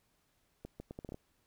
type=accelerating click train; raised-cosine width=2 ms; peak=-30 dBFS; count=8; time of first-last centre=0.65-1.144 s; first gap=150 ms; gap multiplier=0.73; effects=pink hiss -75 dBFS RMS until 1.46 s